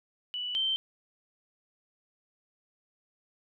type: tone pair in turn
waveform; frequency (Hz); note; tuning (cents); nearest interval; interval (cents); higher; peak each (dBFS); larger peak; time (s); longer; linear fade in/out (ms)
sine; 2960 / 3116; F#7 / G7; 0 / -11; minor second; 89; second; -32 / -26; second; 0.34-0.55 / 0.55-0.76; neither; 0
effects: none